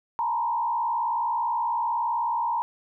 sine tone with frequency modulation, 939 Hz, A#5, 12 cents sharp, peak -23 dBFS, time 0.19-2.62 s, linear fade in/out 0 ms, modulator 59.5 Hz, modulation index 1, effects none

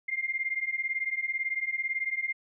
sine beating tone pair, 2099 / 2117 Hz, C7 / C7, +5 / +20 cents, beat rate 18 Hz, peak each -32 / -31 dBFS, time 0.08-2.33 s, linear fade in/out 10 ms, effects none

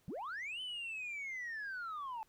sine linear two-way sweep, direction up then down, 128.3 to 3063 to 855 Hz, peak -38 dBFS, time 0.08-2.23 s, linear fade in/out 0 ms, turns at 0.61 s, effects tanh soft clip ceiling -38 dBFS + pink hiss -72 dBFS RMS until 2.28 s

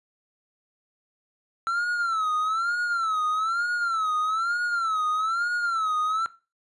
triangle tone with vibrato, 1336 Hz, E6, 23 cents sharp, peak -21 dBFS, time 1.67-6.26 s, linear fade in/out 0 ms, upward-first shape sine, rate 1.1 Hz, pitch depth 130 cents each way, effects noise-tail reverb RT60 0.3 s tail -17 dB re dry + resampled to 24000 Hz

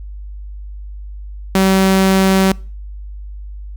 sawtooth tone, 191.1 Hz, G3, 44 cents flat, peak -6 dBFS, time 1.55-2.52 s, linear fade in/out 2 ms, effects noise-tail reverb RT60 0.4 s tail -25 dB re dry + added 50 Hz sine -27 dBFS peak until 3.76 s

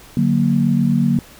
sine chord, D augmented, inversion none, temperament equal, 146.83 / 185 / 233.1 Hz, D3 / F#3 / A#3, 0 / 0 / 0 cents, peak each -18 / -18 / -16 dBFS, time 0.17-1.19 s, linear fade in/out 2 ms, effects pink hiss -43 dBFS RMS until 1.39 s

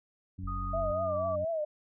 harmonic tone, 93.1 Hz, F#2, 11 cents sharp, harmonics 1 / 2 / 3, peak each -38 / -44 / -48 dBFS, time 0.38-1.45 s, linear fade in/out 10 ms
sine tone, 45.97 Hz, F#1, 10 cents flat, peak -35 dBFS, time 0.43-0.92 s, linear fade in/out 10 ms
sine tone with pitch glide, 1241 to 1157.9 Hz, D#6 to D6, -5 to -25 cents, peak -36 dBFS, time 0.47-1.36 s, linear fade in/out 10 ms, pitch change -120 cents, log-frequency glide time 1.02-1.18 s
sine tone with vibrato, 635 Hz, D#5, 35 cents sharp, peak -29 dBFS, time 0.73-1.65 s, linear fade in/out 10 ms, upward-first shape triangle, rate 4.2 Hz, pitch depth 110 cents each way
effects none

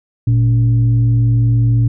sine tone with frequency modulation, 116.9 Hz, A#2, 5 cents sharp, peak -9 dBFS, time 0.27-1.88 s, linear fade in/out 5 ms, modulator 168 Hz, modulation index 0.34, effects none

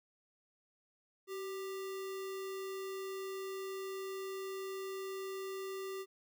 sine tone with sample-and-hold, 383.5 Hz, G4, 38 cents flat, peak -39 dBFS, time 1.27-6.06 s, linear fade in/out 50 ms, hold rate 1575 Hz, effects none

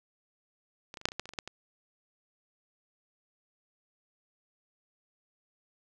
clicks, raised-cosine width 0.2 ms, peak -26 / -25 / -30 / -7 / -17 / -26 / -16 / -28 / -25 / -28 / -15 / -23 dBFS, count 12, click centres 0.941 / 0.972 / 1.014 / 1.055 / 1.087 / 1.119 / 1.196 / 1.256 / 1.291 / 1.336 / 1.388 / 1.476 s, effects none

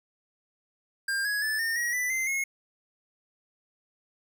square tone with pitch steps, 1600 / 1670.8 / 1744.8 / 1822.1 / 1902.7 / 1987 / 2075 / 2167 Hz, G6 / G#6 / A6 / A#6 / A#6 / B6 / C7 / C#7, +35 / +10 / -15 / -40 / +35 / +10 / -15 / -40 cents, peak -27 dBFS, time 1.08-2.44 s, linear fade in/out 5 ms, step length 170 ms, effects none

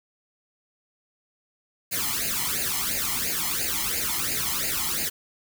white noise with flanger, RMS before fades -27 dBFS, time 1.91-5.1 s, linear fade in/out 20 ms, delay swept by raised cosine 0.43 to 0.98 ms, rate 2.9 Hz, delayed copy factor +0.85, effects none

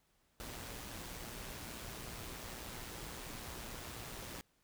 pink noise with amplitude modulation, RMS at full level -45 dBFS, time 0.4-4.41 s, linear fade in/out 0 ms, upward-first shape sine, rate 119 Hz, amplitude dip 40%, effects pink hiss -75 dBFS RMS until 4.63 s

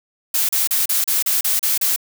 blue noise bursts, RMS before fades -18 dBFS, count 9, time 0.34-1.962 s, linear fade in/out 5 ms, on 150 ms, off 34 ms, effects none

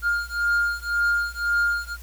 triangle beating tone pair, 1409 / 1410.9 Hz, F6 / F6, +15 / +17 cents, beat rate 1.9 Hz, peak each -22 / -22 dBFS, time 0.02-1.97 s, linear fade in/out 50 ms, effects added 60 Hz sine -38 dBFS peak until 2.02 s + white hiss -49 dBFS RMS until 2.02 s

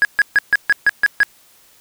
triangle tone bursts, 1661.2 Hz, G#6, in tune, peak -6 dBFS, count 8, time 0.02-1.232 s, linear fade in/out 0 ms, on 29 ms, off 140 ms, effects tanh soft clip ceiling -3 dBFS + white hiss -51 dBFS RMS until 1.8 s

